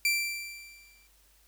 sawtooth tone with exponential decay, 2349 Hz, D7, in tune, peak -19 dBFS, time 0.05-1.07 s, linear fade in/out 2 ms, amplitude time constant 220 ms, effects added 50 Hz sine -64 dBFS peak until 1.47 s + white hiss -64 dBFS RMS until 1.47 s

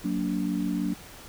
sine chord, Gb augmented, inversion none, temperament just, 185 / 231.2 / 289.1 Hz, Gb3 / Bb3 / D4, 0 / -14 / -27 cents, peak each -29 / -31 / -29 dBFS, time 0.04-0.94 s, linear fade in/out 10 ms, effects pink hiss -46 dBFS RMS until 1.28 s

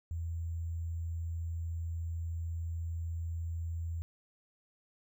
sine tone with sample-and-hold, 83.2 Hz, E2, 17 cents sharp, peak -34 dBFS, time 0.11-4.02 s, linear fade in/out 0 ms, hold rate 7350 Hz, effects none

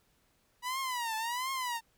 sawtooth tone with vibrato, 970 Hz, B5, 31 cents flat, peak -29 dBFS, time 0.62-1.81 s, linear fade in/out 50 ms, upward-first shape triangle, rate 1.4 Hz, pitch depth 190 cents each way, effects pink hiss -71 dBFS RMS until 1.97 s

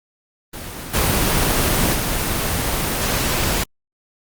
pink noise with level steps, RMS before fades -31 / -17 / -20 dBFS, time 0.53-3.64 s, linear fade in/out 10 ms, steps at 0.93 / 1.93 s, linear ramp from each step 20 ms, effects Opus 24 kbps

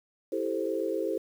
sine chord, A minor seventh, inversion second, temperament equal, 329.6 / 392 / 440 / 523.3 Hz, E4 / G4 / A4 / C5, 0 / 0 / 0 / 0 cents, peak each -33 dBFS, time 0.32-1.18 s, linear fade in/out 5 ms, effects 9-bit

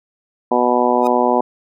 harmonic tone, 123.1 Hz, B2, 5 cents flat, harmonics 2 / 3 / 4 / 5 / 6 / 7 / 8, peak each -20 / -20 / -20 / -20 / -20 / -20 / -20 dBFS, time 0.51-1.41 s, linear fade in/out 5 ms
sawtooth tone with exponential growth, 1244.5 Hz, D#6, in tune, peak -22 dBFS, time 0.99-1.07 s, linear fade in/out 0 ms, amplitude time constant 16 ms
effects none

